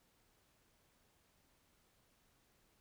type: silence
effects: pink hiss -74 dBFS RMS until 2.8 s